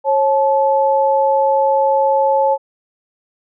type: tone pair together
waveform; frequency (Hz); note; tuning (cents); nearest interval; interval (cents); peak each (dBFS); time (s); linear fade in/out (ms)
sine; 545 / 865.7; C#5 / A5; -29 / -28; minor sixth; 801; -14; 0.04-2.58; 50
effects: none